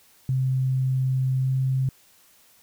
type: tone with pitch glide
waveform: sine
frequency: 130.7 to 131.69 Hz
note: C3 to C3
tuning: -1 to +12 cents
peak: -20 dBFS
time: 0.29-1.89 s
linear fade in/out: 2 ms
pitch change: +13 cents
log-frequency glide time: 1.4-1.49 s
effects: white hiss -57 dBFS RMS until 2.62 s